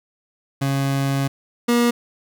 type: tone pair in turn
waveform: 30% pulse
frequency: 137.5 / 238.7 Hz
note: C#3 / A#3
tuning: -14 / +41 cents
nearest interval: minor seventh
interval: 955 cents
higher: second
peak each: -16 / -12 dBFS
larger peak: second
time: 0.61-1.28 / 1.68-1.91 s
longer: first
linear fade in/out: 10 ms
effects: none